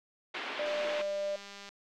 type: band-pass noise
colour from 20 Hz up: white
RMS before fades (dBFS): -39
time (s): 0.34-1.02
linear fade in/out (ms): 5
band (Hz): 260 to 3200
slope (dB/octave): 24
type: tone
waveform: sine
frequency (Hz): 596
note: D5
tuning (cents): +25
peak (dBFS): -31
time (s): 0.59-1.36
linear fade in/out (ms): 5
type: click train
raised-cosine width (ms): 0.2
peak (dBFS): -30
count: 207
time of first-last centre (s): 0.66-1.69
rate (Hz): 200
effects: none